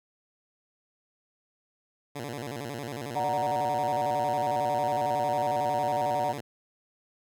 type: tone with vibrato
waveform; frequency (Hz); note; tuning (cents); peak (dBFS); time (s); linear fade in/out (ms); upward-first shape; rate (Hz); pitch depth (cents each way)
10% pulse; 130; C3; -11; -26; 2.15-6.41; 10; square; 11; 180
type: chord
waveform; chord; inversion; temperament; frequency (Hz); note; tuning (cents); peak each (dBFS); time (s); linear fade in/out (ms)
sine; D augmented; none; equal; 587.3 / 740 / 932.3; D5 / F#5 / A#5; 0 / 0 / 0; -31 / -28 / -31; 3.15-6.33; 20
effects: none